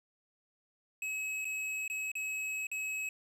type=tone with dropouts; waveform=square; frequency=2565 Hz; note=E7; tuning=48 cents flat; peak=-35 dBFS; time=1.02-3.09 s; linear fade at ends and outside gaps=2 ms; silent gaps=1.446-1.452 / 1.879-1.899 / 2.117-2.153 / 2.669-2.715 s; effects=low-pass 12000 Hz 12 dB/octave + 11-bit